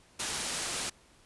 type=low-pass noise; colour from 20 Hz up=white; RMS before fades=-35 dBFS; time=0.19-0.9 s; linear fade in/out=10 ms; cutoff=10000 Hz; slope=24 dB/octave; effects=pink hiss -61 dBFS RMS until 1.25 s + resampled to 24000 Hz